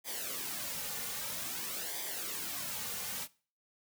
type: noise with flanger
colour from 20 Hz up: white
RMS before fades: -39 dBFS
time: 0.04-3.28 s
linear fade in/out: 50 ms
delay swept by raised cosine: 0.72 to 3.12 ms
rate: 0.51 Hz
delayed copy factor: -0.7
effects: noise-tail reverb RT60 0.4 s tail -21 dB re dry